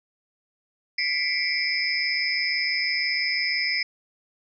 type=tone cluster; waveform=sine; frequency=1989 / 2135 / 2317 / 5010 / 5230 Hz; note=B6 / C7 / D7 / D#8 / E8; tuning=+12 / +34 / -24 / +11 / -15 cents; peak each=-29 dBFS; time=0.98-3.83 s; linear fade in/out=5 ms; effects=none

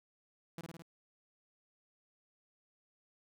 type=tone with echo; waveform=sawtooth; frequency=166.6 Hz; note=E3; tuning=19 cents sharp; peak=-38 dBFS; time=0.58-0.61 s; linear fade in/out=2 ms; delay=53 ms; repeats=4; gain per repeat=-2 dB; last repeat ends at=0.822 s; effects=none

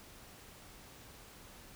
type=silence; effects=pink hiss -55 dBFS RMS until 1.75 s

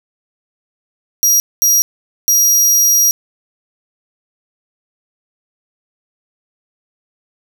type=tone bursts at uneven times; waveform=sawtooth; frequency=5730 Hz; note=F8; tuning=44 cents sharp; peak=-6 dBFS; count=3; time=1.23-1.4 / 1.62-1.82 / 2.28-3.11 s; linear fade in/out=0 ms; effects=none

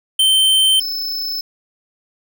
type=tone pair in turn; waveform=square; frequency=3105 / 5255 Hz; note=G7 / E8; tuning=-17 / -6 cents; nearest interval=major sixth; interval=911 cents; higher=second; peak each=-11 / -21 dBFS; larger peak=first; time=0.19-0.8 / 0.8-1.41 s; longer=neither; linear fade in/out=5 ms; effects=none

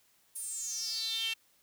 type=tone with high-pass filter sweep; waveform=sawtooth; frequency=449.6 Hz; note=A4; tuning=37 cents sharp; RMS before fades=-36 dBFS; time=0.35-1.34 s; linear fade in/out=10 ms; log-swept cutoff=10000 to 2800 Hz; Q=8.4; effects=white hiss -68 dBFS RMS until 1.62 s

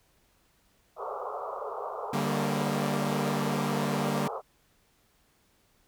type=band-pass noise; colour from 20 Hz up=pink; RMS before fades=-36 dBFS; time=0.96-4.42 s; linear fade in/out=50 ms; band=410 to 1300 Hz; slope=96 dB/octave
type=chord; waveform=sawtooth; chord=G minor; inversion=second; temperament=equal; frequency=146.83 / 196 / 233.1 Hz; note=D3 / G3 / Bb3; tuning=0 / 0 / 0 cents; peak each=-28 dBFS; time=2.13-4.28 s; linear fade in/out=5 ms
effects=pink hiss -67 dBFS RMS until 5.87 s

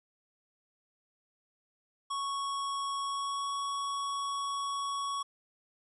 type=tone with pitch glide; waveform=square; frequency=1108.7 to 1117.1 Hz; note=C#6 to C#6; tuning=0 to +13 cents; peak=-33 dBFS; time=2.1-5.23 s; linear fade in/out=10 ms; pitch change=+13 cents; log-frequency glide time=3-3.51 s; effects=resampled to 24000 Hz + 12-bit

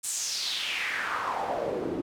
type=noise with band-pass filter sweep; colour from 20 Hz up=pink; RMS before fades=-31 dBFS; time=0.03-2.02 s; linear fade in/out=20 ms; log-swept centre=8800 to 290 Hz; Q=3.6; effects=none

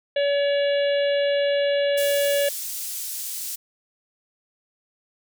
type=harmonic tone; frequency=568 Hz; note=C#5; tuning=42 cents sharp; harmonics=1 / 3 / 4 / 5 / 6 / 7; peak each=-19 / -31 / -37 / -33 / -35 / -39 dBFS; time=0.16-2.49 s; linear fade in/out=5 ms
type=high-pass noise; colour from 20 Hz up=pink; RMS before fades=-31 dBFS; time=1.97-3.56 s; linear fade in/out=10 ms; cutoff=7200 Hz; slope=12 dB/octave
effects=none

